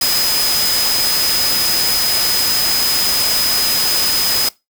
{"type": "tone in noise", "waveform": "sine", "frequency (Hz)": 5030, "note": "D#8", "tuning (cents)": 18, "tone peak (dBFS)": -16, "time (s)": [0.01, 4.49], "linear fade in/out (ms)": 5, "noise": "white", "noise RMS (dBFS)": -18, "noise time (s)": [0.01, 4.49], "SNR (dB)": -1, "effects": ["noise-tail reverb RT60 0.2 s tail -20 dB re dry"]}